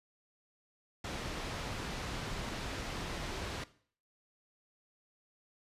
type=low-pass noise; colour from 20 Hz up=pink; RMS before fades=-40 dBFS; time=1.04-3.64 s; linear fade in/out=5 ms; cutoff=5300 Hz; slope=12 dB/octave; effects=noise-tail reverb RT60 0.5 s tail -17 dB re dry + resampled to 32000 Hz